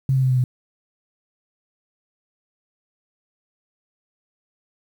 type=tone with pitch steps; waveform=sine; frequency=133.9 / 131.83 / 129.79 / 127.78 / 125.8 Hz; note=C3 / C3 / C3 / C3 / B2; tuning=+40 / +13 / -14 / -41 / +32 cents; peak=-15 dBFS; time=0.09-0.44 s; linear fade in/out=2 ms; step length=70 ms; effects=8-bit